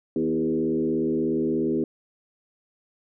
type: tone with frequency modulation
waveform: sine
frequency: 324.4 Hz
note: E4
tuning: 28 cents flat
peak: -21 dBFS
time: 0.16-1.84 s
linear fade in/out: 2 ms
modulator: 76.8 Hz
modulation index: 1.4
effects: none